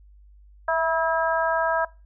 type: harmonic tone with a mistuned harmonic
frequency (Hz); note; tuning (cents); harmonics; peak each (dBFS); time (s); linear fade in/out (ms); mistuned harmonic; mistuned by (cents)
323.6; E4; -32; 2 / 3 / 4 / 5; -23 / -25 / -28 / -27; 0.68-1.85; 5; 2; +26
effects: noise-tail reverb RT60 0.3 s tail -23 dB re dry + added 50 Hz sine -48 dBFS peak until 2.05 s